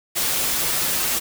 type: noise with comb filter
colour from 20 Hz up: white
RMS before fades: -22 dBFS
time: 0.15-1.2 s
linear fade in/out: 20 ms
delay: 9.9 ms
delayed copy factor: -0.6
effects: none